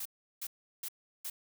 blue noise bursts, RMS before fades -39 dBFS, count 4, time 0-1.3 s, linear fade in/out 5 ms, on 55 ms, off 360 ms, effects none

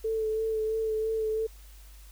sine tone with vibrato, 440 Hz, A4, in tune, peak -26 dBFS, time 0.04-1.47 s, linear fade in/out 10 ms, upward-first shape sine, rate 3 Hz, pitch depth 21 cents each way, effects added 50 Hz sine -47 dBFS peak until 2.11 s + white hiss -57 dBFS RMS until 2.11 s

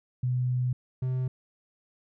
sine / triangle tone pair in turn, 125.5 / 128.51 Hz, B2 / C3, +28 / -31 cents, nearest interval unison, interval 41 cents, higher second, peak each -24 dBFS, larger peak neither, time 0.23-0.73 / 1.02-1.28 s, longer first, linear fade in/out 5 ms, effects none

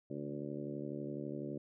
harmonic tone with a mistuned harmonic, 72 Hz, D2, 34 cents flat, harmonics 2 / 3 / 4 / 5 / 6 / 7 / 8, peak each -46 / -46 / -44 / -45 / -52 / -51 / -50 dBFS, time 0.1-1.58 s, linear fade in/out 5 ms, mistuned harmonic 2, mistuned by -31 cents, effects none

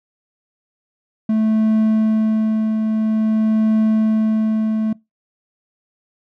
triangle tone with tremolo, 218.5 Hz, A3, 12 cents flat, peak -10 dBFS, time 1.29-4.93 s, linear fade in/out 5 ms, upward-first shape triangle, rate 0.5 Hz, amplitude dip 40%, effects noise-tail reverb RT60 0.2 s tail -22 dB re dry

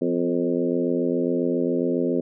harmonic tone with a mistuned harmonic, 87.31 Hz, F2, in tune, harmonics 2 / 3 / 4 / 5 / 6 / 7, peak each -31 / -24 / -26 / -27 / -29 / -35 dBFS, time 0.01-2.21 s, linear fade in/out 10 ms, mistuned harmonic 3, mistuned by -37 cents, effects none

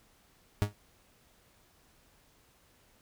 40% pulse tone with exponential decay, 103.2 Hz, G#2, 10 cents flat, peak -20 dBFS, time 0.62-0.74 s, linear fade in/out 0 ms, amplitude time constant 25 ms, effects pink hiss -65 dBFS RMS until 3.01 s

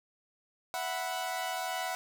sawtooth chord, E suspended second, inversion none, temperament equal, 659.3 / 740 / 987.8 Hz, E5 / F#5 / B5, 0 / 0 / 0 cents, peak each -36 / -31 / -36 dBFS, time 0.74-1.95 s, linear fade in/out 0 ms, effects none

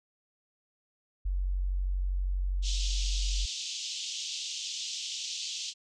sine tone, 46.25 Hz, F#1, in tune, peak -27 dBFS, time 1.25-3.46 s, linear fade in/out 10 ms
pink band-pass noise, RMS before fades -37 dBFS, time 2.62-5.74 s, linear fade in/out 50 ms, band 2900 to 7100 Hz, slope 48 dB/octave
effects none

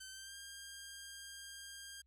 10% pulse tone with pitch glide, 1541 to 1604.6 Hz, G6 to G6, -30 to +40 cents, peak -40 dBFS, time 0-2.02 s, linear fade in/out 10 ms, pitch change +70 cents, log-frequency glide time 0.1-0.36 s, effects added 64 Hz sine -70 dBFS peak until 2.06 s

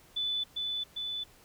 sine tone with echo, 3489 Hz, A7, 15 cents flat, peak -29 dBFS, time 0.16-0.44 s, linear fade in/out 10 ms, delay 400 ms, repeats 2, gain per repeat -2 dB, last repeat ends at 1.24 s, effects pink hiss -59 dBFS RMS until 1.44 s

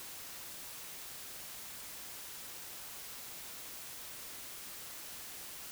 silence, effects white hiss -47 dBFS RMS until 5.71 s

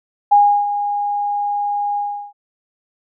sine tone with ADSR envelope, 819 Hz, G#5, 24 cents flat, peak -6 dBFS, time 0.31-2.33 s, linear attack 15 ms, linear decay 330 ms, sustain -11 dB, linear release 360 ms, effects none

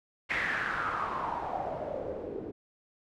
white noise with low-pass filter sweep, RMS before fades -34 dBFS, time 0.29-2.52 s, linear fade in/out 20 ms, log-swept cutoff 2100 to 370 Hz, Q 5.1, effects none

